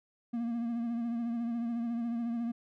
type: tone with vibrato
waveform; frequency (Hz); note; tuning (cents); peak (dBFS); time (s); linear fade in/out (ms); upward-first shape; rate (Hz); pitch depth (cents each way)
triangle; 234.1; A#3; +8; -29; 0.33-2.52; 10; triangle; 14; 46
effects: none